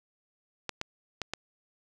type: clicks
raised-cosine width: 0.2 ms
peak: -15 dBFS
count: 4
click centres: 0.693 / 0.814 / 1.217 / 1.336 s
effects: none